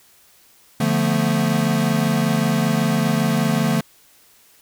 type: chord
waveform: square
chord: B half-diminished seventh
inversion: first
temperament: equal with one note detuned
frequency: 146.83 / 174.61 / 221.7 / 246.9 Hz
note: D3 / F3 / A3 / B3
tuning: 0 / 0 / +13 / 0 cents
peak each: -23 / -23 / -21 / -27 dBFS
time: 0.8-3.81 s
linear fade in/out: 5 ms
effects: white hiss -53 dBFS RMS until 4.61 s